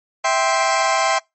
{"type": "chord", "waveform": "sawtooth", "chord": "C major", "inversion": "first", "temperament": "just", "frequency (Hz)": [654.1, 784.9, 1046.5], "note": ["E5", "G5", "C6"], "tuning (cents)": [-14, 2, 0], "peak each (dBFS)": -16, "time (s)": [0.24, 1.19], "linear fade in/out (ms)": 10, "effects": ["noise-tail reverb RT60 0.2 s tail -25 dB re dry", "MP3 32 kbps"]}